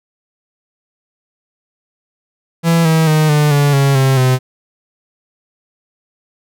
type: tone with pitch steps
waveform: 45% pulse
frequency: 166.7 / 160.65 / 154.82 / 149.2 / 143.79 / 138.57 / 133.54 / 128.69 Hz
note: E3 / E3 / D#3 / D3 / D3 / C#3 / C3 / C3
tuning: +20 / -44 / -8 / +28 / -36 / 0 / +36 / -28 cents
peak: -9 dBFS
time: 2.63-4.39 s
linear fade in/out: 50 ms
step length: 220 ms
effects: none